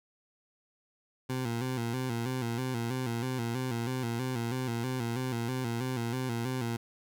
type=tone with vibrato; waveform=20% pulse; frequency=122.7 Hz; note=B2; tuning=11 cents flat; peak=-26 dBFS; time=1.29-6.77 s; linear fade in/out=10 ms; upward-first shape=square; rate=3.1 Hz; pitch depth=86 cents each way; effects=none